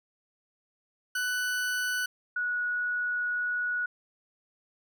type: tone pair in turn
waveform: 40% pulse / sine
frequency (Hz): 1490 / 1462.7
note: F#6 / F#6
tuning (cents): +12 / -20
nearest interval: unison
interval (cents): 32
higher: first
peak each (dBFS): -27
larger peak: neither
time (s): 1.15-2.06 / 2.36-3.86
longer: second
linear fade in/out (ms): 5
effects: none